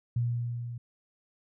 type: tone with level ramp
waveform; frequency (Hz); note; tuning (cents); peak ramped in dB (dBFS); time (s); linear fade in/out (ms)
sine; 119.4; A#2; +42; -24 to -36; 0.16-0.78; 5
effects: none